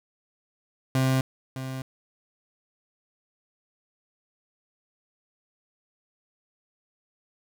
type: tone with echo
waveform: 30% pulse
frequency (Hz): 131.4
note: C3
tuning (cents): +8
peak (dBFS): -18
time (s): 0.95-1.21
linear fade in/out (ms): 2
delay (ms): 610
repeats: 1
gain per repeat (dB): -11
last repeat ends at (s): 1.82
effects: none